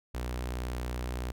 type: tone with notch filter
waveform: sawtooth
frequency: 61.5 Hz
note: B1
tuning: 7 cents flat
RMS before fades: -35 dBFS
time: 0.14-1.32 s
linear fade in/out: 10 ms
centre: 160 Hz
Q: 1.8
effects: none